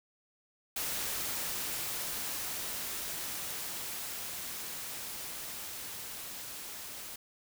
white noise with level ramp, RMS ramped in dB -35 to -44 dBFS, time 0.76-7.16 s, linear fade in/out 5 ms, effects none

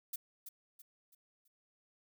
violet noise with echo, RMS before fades -40 dBFS, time 0.13-0.16 s, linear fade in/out 5 ms, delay 330 ms, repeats 4, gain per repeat -8 dB, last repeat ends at 1.48 s, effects none

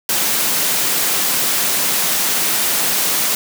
white high-pass noise, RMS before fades -17 dBFS, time 0.09-3.35 s, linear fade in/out 2 ms, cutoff 130 Hz, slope 48 dB/octave, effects none

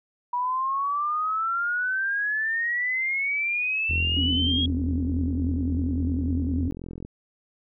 sine exponential sweep, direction up, 969 to 3312 Hz, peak -23 dBFS, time 0.33-4.66 s, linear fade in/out 5 ms
sine tone with pitch glide, 81.6 to 82.5 Hz, E2 to E2, -17 to +2 cents, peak -25 dBFS, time 3.89-6.69 s, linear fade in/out 10 ms, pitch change +19 cents, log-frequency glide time 4.72-5.08 s
click train, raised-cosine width 3 ms, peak -24 dBFS, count 136, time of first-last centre 3.91-7.05 s, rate 43 Hz
sine tone with vibrato, 263.2 Hz, C4, 10 cents sharp, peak -26 dBFS, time 4.17-6.71 s, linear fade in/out 0 ms, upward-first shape sine, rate 10 Hz, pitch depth 120 cents each way
effects none

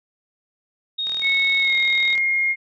sine tone, 3729 Hz, A#7, in tune, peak -22 dBFS, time 0.98-2.15 s, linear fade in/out 10 ms
click train, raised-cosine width 0.2 ms, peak -19 dBFS, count 45, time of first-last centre 1.07-2.178 s, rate 39.7 Hz
sine tone with pitch glide, 2200 to 2137 Hz, C#7 to C7, -14 to +36 cents, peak -17 dBFS, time 1.21-2.56 s, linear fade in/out 50 ms, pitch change -50 cents, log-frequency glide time 1.6-1.75 s
effects none

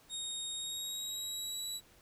25% pulse tone with pitch glide, 3729 to 3917 Hz, A#7 to B7, 0 to -15 cents, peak -33 dBFS, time 0.09-1.81 s, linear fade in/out 50 ms, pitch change +85 cents, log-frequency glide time 0.54-1.66 s, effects pink hiss -63 dBFS RMS until 2.01 s

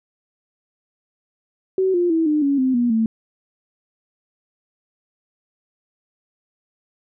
sine tone with pitch steps, 378.2 / 350.8 / 325.5 / 301.9 / 280.1 / 259.8 / 241 / 223.6 Hz, F#4 / F4 / E4 / D4 / C#4 / C4 / B3 / A3, +38 / +8 / -22 / +48 / +18 / -12 / -42 / +28 cents, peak -15 dBFS, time 1.78-3.06 s, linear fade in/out 2 ms, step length 160 ms, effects none

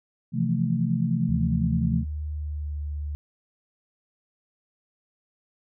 sine chord, F major seventh, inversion second, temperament equal with one note detuned, 130.81 / 164.81 / 174.61 / 221.5 Hz, C3 / E3 / F3 / A3, 0 / 0 / 0 / +12 cents, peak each -27 dBFS, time 0.32-2.05 s, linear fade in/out 50 ms
sine tone with pitch glide, 75.4 to 73.68 Hz, D2 to D2, +46 to +6 cents, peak -28 dBFS, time 1.29-3.15 s, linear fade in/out 0 ms, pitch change -40 cents, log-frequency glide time 2.34-2.77 s
effects none

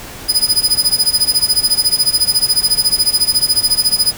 sawtooth tone with tremolo, 4978 Hz, D#8, in tune, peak -5 dBFS, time 0.28-4.13 s, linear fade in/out 20 ms, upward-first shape sine, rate 14 Hz, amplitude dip 90%, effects pink hiss -31 dBFS RMS until 4.17 s

